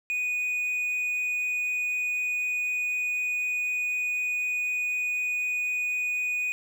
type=tone; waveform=triangle; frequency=2476 Hz; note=D#7; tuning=9 cents flat; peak=-24 dBFS; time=0.1-6.52 s; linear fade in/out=0 ms; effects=none